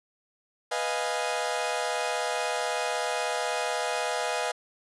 sawtooth chord, F half-diminished seventh, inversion second, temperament equal, 493.9 / 622.3 / 698.5 / 830.6 Hz, Cb5 / Eb5 / F5 / Ab5, 0 / 0 / 0 / 0 cents, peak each -29 dBFS, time 0.71-4.52 s, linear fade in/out 10 ms, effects resampled to 24000 Hz

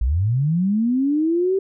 sine linear sweep, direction up, 51.91 to 392 Hz, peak -16 dBFS, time 0.01-1.59 s, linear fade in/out 5 ms, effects none

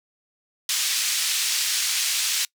white band-pass noise, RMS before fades -24 dBFS, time 0.69-2.45 s, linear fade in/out 2 ms, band 2500 to 7100 Hz, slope 12 dB/octave, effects noise-tail reverb RT60 0.1 s tail -24 dB re dry

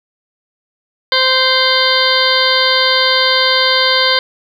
harmonic tone, 520 Hz, C5, 11 cents flat, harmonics 1 / 2 / 3 / 4 / 6 / 7 / 8 / 9, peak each -18 / -18 / -18 / -18 / -18 / -18 / -18 / -18 dBFS, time 1.12-4.19 s, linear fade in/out 2 ms, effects 7-bit

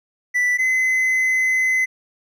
triangle tone pair in turn, 1976 / 2039 Hz, B6 / C7, 0 / -45 cents, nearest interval minor second, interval 55 cents, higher second, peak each -14 dBFS, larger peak neither, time 0.34-0.58 / 0.58-1.86 s, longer second, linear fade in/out 20 ms, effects none

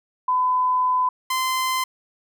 sine / sawtooth tone pair in turn, 1008 / 1034.5 Hz, B5 / C6, +35 / -20 cents, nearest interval unison, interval 45 cents, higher second, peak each -17 dBFS, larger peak neither, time 0.28-1.09 / 1.3-1.84 s, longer first, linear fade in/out 5 ms, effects none

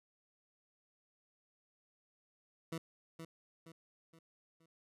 20% pulse tone with echo, 163.8 Hz, E3, 11 cents flat, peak -34 dBFS, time 2.72-2.78 s, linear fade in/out 5 ms, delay 470 ms, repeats 4, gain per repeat -7 dB, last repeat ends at 4.66 s, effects resampled to 32000 Hz

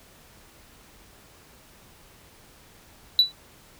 sine tone with exponential decay, 3951 Hz, B7, in tune, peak -8 dBFS, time 3.19-3.32 s, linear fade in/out 1 ms, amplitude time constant 28 ms, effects tanh soft clip ceiling -10 dBFS + pink hiss -53 dBFS RMS until 3.79 s

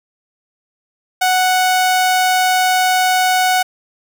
sawtooth tone, 740 Hz, F#5, in tune, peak -8 dBFS, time 1.21-3.63 s, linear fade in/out 10 ms, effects none

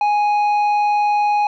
sine tone with tanh clipping, 830.6 Hz, G#5, in tune, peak -15 dBFS, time 0.01-1.47 s, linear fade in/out 2 ms, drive 7 dB, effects none

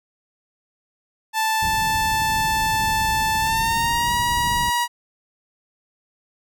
sawtooth tone with pitch glide, 880 to 959.6 Hz, A5 to A#5, 0 to +50 cents, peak -15 dBFS, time 1.33-4.88 s, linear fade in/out 50 ms, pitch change +150 cents, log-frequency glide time 3.39-4.14 s
white low-pass noise, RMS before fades -31 dBFS, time 1.61-4.71 s, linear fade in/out 20 ms, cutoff 140 Hz, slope 12 dB/octave
effects none

